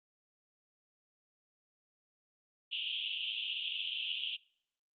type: band-pass noise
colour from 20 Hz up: pink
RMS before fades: -38 dBFS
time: 2.71-4.37 s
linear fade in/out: 20 ms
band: 2700 to 3400 Hz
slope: 96 dB/octave
effects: noise-tail reverb RT60 0.6 s tail -24 dB re dry + Opus 48 kbps